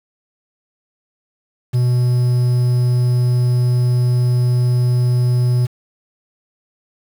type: tone with quantisation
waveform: triangle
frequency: 123.47 Hz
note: B2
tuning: in tune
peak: -10 dBFS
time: 1.73-5.67 s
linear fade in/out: 20 ms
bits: 6
effects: none